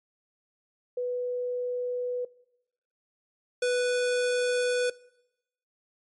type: tone pair in turn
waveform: sine / square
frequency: 493.9 / 493.9 Hz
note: B4 / B4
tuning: 0 / 0 cents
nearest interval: unison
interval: 0 cents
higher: neither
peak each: -27 / -24 dBFS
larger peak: second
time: 0.97-2.25 / 3.62-4.9 s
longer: neither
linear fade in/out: 5 ms
effects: noise-tail reverb RT60 0.9 s tail -22 dB re dry + MP3 48 kbps